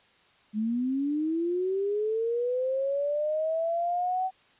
sine linear sweep, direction up, 207.7 to 759 Hz, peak -25 dBFS, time 0.53-4.31 s, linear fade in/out 50 ms, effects white hiss -61 dBFS RMS until 4.59 s + resampled to 8000 Hz

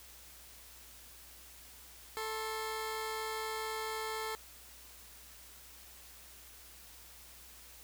15% pulse tone pair together, 440 / 1067.9 Hz, A4 / C6, 0 / +35 cents, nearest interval octave + minor third, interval 1535 cents, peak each -31 / -38 dBFS, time 2.17-4.35 s, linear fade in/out 0 ms, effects added 60 Hz sine -61 dBFS peak until 7.83 s + white hiss -55 dBFS RMS until 7.83 s

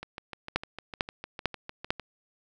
two click trains, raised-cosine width 0.3 ms, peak -9 / -22 dBFS, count 4 / 14, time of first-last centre 0.56-1.905 / 0.03-1.997 s, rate 2.23 / 6.61 Hz, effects none

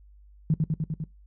sine tone with echo, 155.56 Hz, D#3, in tune, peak -18 dBFS, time 0.5-0.54 s, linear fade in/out 2 ms, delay 100 ms, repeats 5, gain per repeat -2 dB, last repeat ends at 1.04 s, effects noise-tail reverb RT60 0.2 s tail -20 dB re dry + added 50 Hz sine -50 dBFS peak until 1.26 s

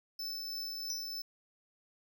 square tone with tremolo, 5274 Hz, E8, in tune, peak -37 dBFS, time 0.19-1.22 s, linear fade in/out 5 ms, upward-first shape triangle, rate 3.1 Hz, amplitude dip 25%
sine tone with exponential decay, 5880 Hz, F#8, 12 cents flat, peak -34 dBFS, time 0.9-1.11 s, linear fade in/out 0 ms, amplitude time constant 44 ms
effects none

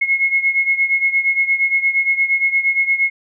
sine beating tone pair, 2168 / 2176.6 Hz, C#7 / C#7, -39 / -32 cents, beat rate 8.6 Hz, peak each -15 / -19 dBFS, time 0.01-3.1 s, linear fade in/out 10 ms, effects none

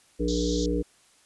harmonic tone, 59.3 Hz, A#1, 30 cents sharp, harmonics 1 / 3 / 5 / 7 / 8, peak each -29 / -32 / -28 / -32 / -30 dBFS, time 0.19-0.83 s, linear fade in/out 20 ms
pink band-pass noise, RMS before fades -37 dBFS, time 0.28-0.66 s, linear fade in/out 2 ms, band 3300 to 7100 Hz, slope 96 dB/octave
effects white hiss -60 dBFS RMS until 1.25 s + resampled to 24000 Hz

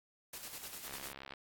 white noise with tremolo, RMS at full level -45 dBFS, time 0.33-1.13 s, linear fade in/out 5 ms, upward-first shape square, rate 10 Hz, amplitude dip 45%
click train, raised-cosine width 0.3 ms, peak -30 dBFS, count 32, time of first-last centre 0.88-1.337 s, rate 67.8 Hz
effects AAC 64 kbps

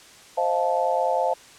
sine chord, F dominant seventh, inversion second, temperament just, 523.8 / 628.6 / 698.5 / 873.1 Hz, C5 / Eb5 / F5 / A5, +2 / +18 / 0 / -14 cents, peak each -25 / -27 / -25 / -25 dBFS, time 0.37-1.34 s, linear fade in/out 10 ms, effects white hiss -48 dBFS RMS until 1.58 s + low-pass 8000 Hz 12 dB/octave

